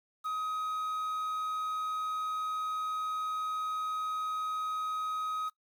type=tone with quantisation; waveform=triangle; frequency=1263 Hz; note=D#6; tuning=26 cents sharp; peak=-30 dBFS; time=0.24-5.5 s; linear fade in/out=20 ms; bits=9; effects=noise-tail reverb RT60 0.1 s tail -20 dB re dry